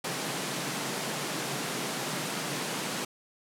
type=high-pass noise; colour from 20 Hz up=pink; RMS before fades=-33 dBFS; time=0.04-3.05 s; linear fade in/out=5 ms; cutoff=130 Hz; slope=96 dB/octave; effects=low-pass 11000 Hz 12 dB/octave